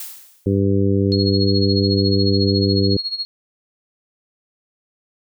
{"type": "noise with exponential decay", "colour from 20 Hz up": "blue", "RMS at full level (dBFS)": -29, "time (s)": [0, 0.6], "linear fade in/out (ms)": 2, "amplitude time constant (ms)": 130}
{"type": "harmonic tone", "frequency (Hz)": 98.6, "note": "G2", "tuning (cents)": 11, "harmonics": [1, 2, 3, 4, 5], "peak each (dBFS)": [-18, -20, -21, -21, -26], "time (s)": [0.46, 2.97], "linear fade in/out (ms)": 5}
{"type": "tone with tremolo", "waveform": "sine", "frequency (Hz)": 4302, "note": "C8", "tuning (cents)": 47, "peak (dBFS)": -19, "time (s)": [1.12, 3.25], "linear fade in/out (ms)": 0, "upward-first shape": "sine", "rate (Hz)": 14, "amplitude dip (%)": 80}
{"effects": []}